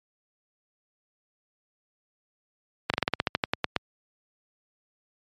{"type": "slowing click train", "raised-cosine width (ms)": 0.3, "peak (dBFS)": -6, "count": 13, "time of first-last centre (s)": [2.9, 3.763], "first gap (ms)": 38, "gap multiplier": 1.11, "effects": ["high-pass 80 Hz 12 dB/octave", "MP3 96 kbps"]}